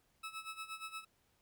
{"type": "tone with tremolo", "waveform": "20% pulse", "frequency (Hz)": 1300, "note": "E6", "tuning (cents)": -24, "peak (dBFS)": -36, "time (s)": [0.23, 1.05], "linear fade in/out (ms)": 10, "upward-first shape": "sine", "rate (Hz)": 8.5, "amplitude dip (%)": 80, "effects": ["pink hiss -75 dBFS RMS until 1.41 s"]}